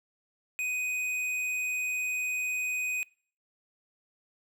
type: tone with tanh clipping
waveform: sine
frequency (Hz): 2498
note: D#7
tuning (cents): +6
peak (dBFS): -31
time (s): 0.59-3.03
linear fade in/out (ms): 0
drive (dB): 12
effects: noise-tail reverb RT60 0.5 s tail -24 dB re dry